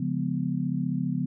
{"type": "chord", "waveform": "sine", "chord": "C# dominant seventh", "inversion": "none", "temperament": "just", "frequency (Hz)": [138.59, 173.24, 207.9, 249.5], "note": ["C#3", "E#3", "G#3", "B3"], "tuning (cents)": [0, -14, 2, 18], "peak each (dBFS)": [-31, -29, -34, -30], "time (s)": [0, 1.26], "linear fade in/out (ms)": 5, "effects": []}